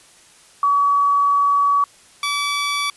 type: tone pair in turn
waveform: sine / 15% pulse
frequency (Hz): 1136 / 1149.9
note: C#6 / D6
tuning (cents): +42 / -37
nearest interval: unison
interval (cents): 21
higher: second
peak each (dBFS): -13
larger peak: neither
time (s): 0.63-1.84 / 2.23-2.9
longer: first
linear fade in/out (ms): 2
effects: white hiss -49 dBFS RMS until 2.96 s + resampled to 24000 Hz